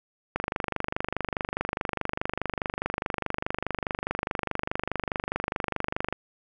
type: click train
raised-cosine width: 0.5 ms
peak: -12 dBFS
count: 144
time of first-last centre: 0.36-6.126 s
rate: 24.8 Hz
effects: none